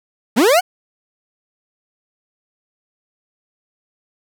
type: linear sweep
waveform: 40% pulse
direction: up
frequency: 190.7 to 770 Hz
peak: -9 dBFS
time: 0.36-0.61 s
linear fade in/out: 20 ms
effects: none